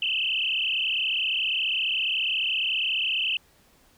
sine tone with frequency modulation, 2858 Hz, F7, 39 cents sharp, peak -23 dBFS, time 0.02-3.37 s, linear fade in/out 2 ms, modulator 34.6 Hz, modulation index 7.8, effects pink hiss -60 dBFS RMS until 3.97 s

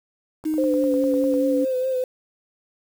click train, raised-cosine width 1 ms, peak -26 dBFS, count 10, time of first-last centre 0.44-1.34 s, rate 10 Hz
sine tone with pitch glide, 311.1 to 282 Hz, D#4 to C#4, 0 to +30 cents, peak -20 dBFS, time 0.45-1.65 s, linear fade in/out 10 ms, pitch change -170 cents, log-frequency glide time 0.55-0.96 s
sine tone with vibrato, 516 Hz, C5, 24 cents flat, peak -20 dBFS, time 0.58-2.04 s, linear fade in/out 2 ms, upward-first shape sine, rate 4.8 Hz, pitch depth 36 cents each way
effects 7-bit

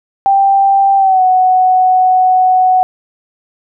sine tone with pitch glide, 786 to 741.9 Hz, G5 to F#5, +4 to +4 cents, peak -6 dBFS, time 0.26-2.83 s, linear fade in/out 0 ms, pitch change -100 cents, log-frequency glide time 0.97-1.22 s, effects none

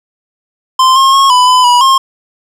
square tone with pitch steps, 1040 / 1073 / 1090 / 997 / 1007 / 974 / 1069 Hz, C6 / C6 / C#6 / B5 / B5 / B5 / C6, -11 / +43 / -29 / +16 / +33 / -24 / +37 cents, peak -5 dBFS, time 0.79-1.98 s, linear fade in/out 5 ms, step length 170 ms, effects low-pass 8000 Hz 12 dB/octave + 7-bit

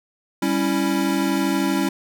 square chord, C# diminished, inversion second, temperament equal, 196 / 277.2 / 329.6 Hz, G3 / C#4 / E4, 0 / 0 / 0 cents, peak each -25 / -23 / -24 dBFS, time 0.42-1.89 s, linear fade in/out 5 ms, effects none

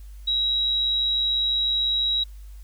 sine tone, 3858 Hz, B7, 41 cents flat, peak -20 dBFS, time 0.27-2.24 s, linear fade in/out 10 ms, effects added 50 Hz sine -38 dBFS peak until 2.63 s + white hiss -59 dBFS RMS until 2.63 s

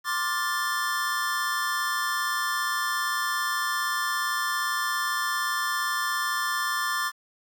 square chord, D minor seventh, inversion third, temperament just, 1057.2 / 1174.7 / 1409.6 / 1762 Hz, C6 / D6 / F6 / A6, +18 / 0 / +16 / +2 cents, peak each -33 / -31 / -35 / -30 dBFS, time 0.04-7.12 s, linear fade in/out 50 ms, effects 9-bit

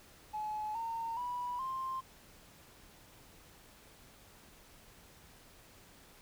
triangle tone with pitch steps, 853 / 914.2 / 979.8 / 1050.2 Hz, G#5 / A#5 / B5 / C6, +46 / -34 / -14 / +6 cents, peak -32 dBFS, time 0.33-2.01 s, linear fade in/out 20 ms, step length 420 ms, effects tanh soft clip ceiling -33 dBFS + pink hiss -59 dBFS RMS until 6.21 s

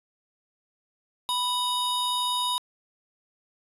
square tone pair together, 987.8 / 3729 Hz, B5 / A#7, 0 / 0 cents, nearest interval octave + major seventh, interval 2300 cents, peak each -28 dBFS, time 1.29-2.58 s, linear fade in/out 0 ms, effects resampled to 32000 Hz + 9-bit

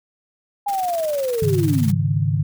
sine linear sweep, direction down, 823 to 138.59 Hz, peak -19 dBFS, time 0.66-2.02 s, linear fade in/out 10 ms
white noise with tremolo, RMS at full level -34 dBFS, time 0.68-1.92 s, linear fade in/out 5 ms, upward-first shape square, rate 20 Hz, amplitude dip 65%
sine chord, Ab suspended fourth, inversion none, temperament just, 103.83 / 138.43 / 155.74 Hz, Ab2 / Db3 / Eb3, 0 / -2 / +2 cents, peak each -21 dBFS, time 1.42-2.43 s, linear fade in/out 5 ms
effects none

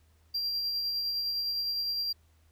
triangle tone with tremolo, 4744 Hz, D8, 17 cents sharp, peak -27 dBFS, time 0.34-2.13 s, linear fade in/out 10 ms, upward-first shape sine, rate 9.8 Hz, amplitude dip 25%, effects added 79 Hz sine -61 dBFS peak until 2.51 s + pink hiss -70 dBFS RMS until 2.51 s

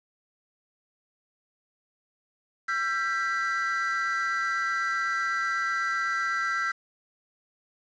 triangle tone cluster, 1346 / 1582 / 1967 Hz, E6 / G6 / B6, +36 / +15 / -7 cents, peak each -27 / -28 / -30 dBFS, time 2.68-6.72 s, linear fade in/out 10 ms, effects resampled to 16000 Hz + 8-bit

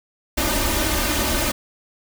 pink noise with comb filter, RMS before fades -21 dBFS, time 0.37-1.52 s, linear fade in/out 10 ms, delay 3.3 ms, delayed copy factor +0.9, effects none

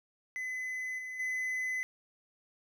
triangle tone with level steps, 2021 Hz, B6, 39 cents sharp, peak -33 / -37 / -30 dBFS, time 0.36-1.83 s, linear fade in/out 0 ms, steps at 0.98 / 1.19 s, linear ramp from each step 10 ms, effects none

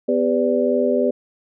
sine tone cluster, 250.6 / 400.3 / 500 / 583 Hz, B3 / G4 / B4 / D5, +25 / +36 / +21 / -13 cents, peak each -21 dBFS, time 0.08-1.11 s, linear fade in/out 10 ms, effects none

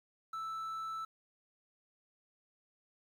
triangle tone with quantisation, 1318.5 Hz, E6, in tune, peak -36 dBFS, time 0.33-1.05 s, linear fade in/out 5 ms, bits 11, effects none

